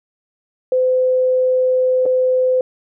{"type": "tone with dropouts", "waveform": "sine", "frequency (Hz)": 511, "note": "C5", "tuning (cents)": -41, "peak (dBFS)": -12, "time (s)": [0.72, 2.61], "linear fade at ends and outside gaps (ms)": 2, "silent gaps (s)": [2.056, 2.061], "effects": []}